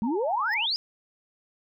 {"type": "exponential sweep", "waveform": "sine", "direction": "up", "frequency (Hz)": [204.6, 5160], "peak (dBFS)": -24, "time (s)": [0.02, 0.76], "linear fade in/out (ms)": 0}
{"type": "tone with vibrato", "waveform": "sine", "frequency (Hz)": 882, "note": "A5", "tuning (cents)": 4, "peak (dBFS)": -33, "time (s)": [0.03, 0.66], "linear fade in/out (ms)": 5, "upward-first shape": "sine", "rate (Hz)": 12, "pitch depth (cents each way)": 110}
{"type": "tone with exponential growth", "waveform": "square", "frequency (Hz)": 5160, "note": "E8", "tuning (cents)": -38, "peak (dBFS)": -33, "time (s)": [0.44, 0.54], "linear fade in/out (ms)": 1, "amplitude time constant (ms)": 20}
{"effects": []}